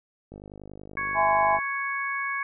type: click train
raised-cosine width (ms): 2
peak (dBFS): -29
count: 65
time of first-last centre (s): 0.32-1.587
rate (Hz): 50.5
type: harmonic tone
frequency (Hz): 554.4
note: C#5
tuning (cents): 0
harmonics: 2 / 3 / 4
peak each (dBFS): -31 / -31 / -31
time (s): 0.97-2.43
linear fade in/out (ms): 2
type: chord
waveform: sine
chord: E augmented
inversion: none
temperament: equal with one note detuned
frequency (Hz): 659.3 / 830.6 / 1022.6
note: E5 / G#5 / B#5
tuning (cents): 0 / 0 / -40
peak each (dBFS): -26 / -23 / -23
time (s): 1.14-1.6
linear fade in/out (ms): 50
effects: none